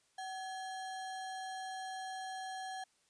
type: tone with sample-and-hold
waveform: sine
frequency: 757 Hz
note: F#5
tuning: 39 cents sharp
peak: -40 dBFS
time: 0.18-2.84 s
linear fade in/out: 5 ms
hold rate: 2450 Hz
effects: white hiss -73 dBFS RMS until 3.09 s + resampled to 22050 Hz